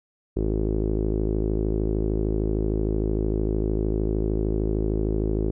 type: tone with low-pass filter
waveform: sawtooth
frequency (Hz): 53.2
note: G#1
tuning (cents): +42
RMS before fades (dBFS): -24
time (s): 0.36-5.51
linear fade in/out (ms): 10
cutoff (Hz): 380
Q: 4.7
effects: none